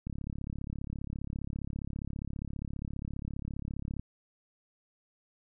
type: click train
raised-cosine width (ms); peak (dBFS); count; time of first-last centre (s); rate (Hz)
5; -25; 138; 0.07-3.996; 34.9
effects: none